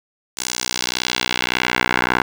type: tone with band-pass filter sweep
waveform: 10% pulse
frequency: 61.74 Hz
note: B1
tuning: in tune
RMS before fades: -21 dBFS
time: 0.37-2.22 s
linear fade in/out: 5 ms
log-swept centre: 7500 to 1400 Hz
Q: 1.3
effects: none